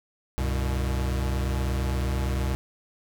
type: tone cluster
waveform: square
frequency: 65.6 / 94.1 / 122.3 Hz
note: C2 / F#2 / B2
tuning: +5 / +30 / -16 cents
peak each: -26 / -35 / -33 dBFS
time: 0.38-2.55 s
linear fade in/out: 0 ms
effects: none